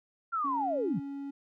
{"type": "linear sweep", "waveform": "sine", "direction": "down", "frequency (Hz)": [1400, 122.8], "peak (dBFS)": -28, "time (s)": [0.32, 1], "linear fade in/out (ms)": 20}
{"type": "tone", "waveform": "triangle", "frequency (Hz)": 279.2, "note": "C#4", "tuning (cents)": 13, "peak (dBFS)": -34, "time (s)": [0.44, 1.31], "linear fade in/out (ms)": 10}
{"effects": []}